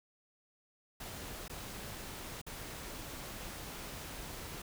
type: noise with dropouts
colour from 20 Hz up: pink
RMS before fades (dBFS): -45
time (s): 1-4.62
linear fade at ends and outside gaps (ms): 5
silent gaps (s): 1.481-1.496 / 2.416-2.465
effects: none